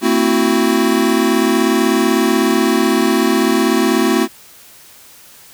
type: chord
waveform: square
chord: F# half-diminished seventh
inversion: first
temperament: equal with one note detuned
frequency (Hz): 225.5 / 261.6 / 329.6 / 370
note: A3 / C4 / E4 / F#4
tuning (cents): +43 / 0 / 0 / 0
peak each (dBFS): -18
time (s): 0.01-4.28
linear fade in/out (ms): 50
effects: white hiss -42 dBFS RMS until 5.53 s